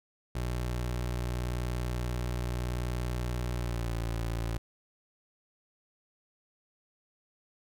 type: tone with pitch glide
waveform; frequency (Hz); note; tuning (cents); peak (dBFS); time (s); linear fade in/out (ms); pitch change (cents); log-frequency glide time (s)
25% pulse; 60.8 to 57.06; B1 to A#1; -26 to -36; -27; 0.35-4.58; 5; -110; 3.51-3.98
effects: none